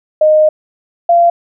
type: tone pair in turn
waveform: sine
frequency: 617 / 687.6 Hz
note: D#5 / F5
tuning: -15 / -27 cents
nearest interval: major second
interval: 188 cents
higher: second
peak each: -5 dBFS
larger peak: neither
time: 0.21-0.49 / 1.09-1.3 s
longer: first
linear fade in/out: 5 ms
effects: none